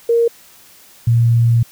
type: tone pair in turn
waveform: sine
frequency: 466.2 / 116.99 Hz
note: A#4 / A#2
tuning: 0 / +7 cents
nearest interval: 2 octaves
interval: 2393 cents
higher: first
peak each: -10 / -9 dBFS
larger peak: second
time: 0.09-0.28 / 1.07-1.63 s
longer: second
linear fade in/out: 5 ms
effects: white hiss -45 dBFS RMS until 1.71 s